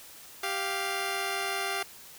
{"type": "tone pair together", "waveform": "10% pulse", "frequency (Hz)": [392, 698.5], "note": ["G4", "F5"], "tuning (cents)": [0, 0], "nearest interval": "minor seventh", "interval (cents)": 1000, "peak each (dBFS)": [-24, -24], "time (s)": [0.43, 1.83], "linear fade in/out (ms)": 5, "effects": ["white hiss -49 dBFS RMS until 2.18 s"]}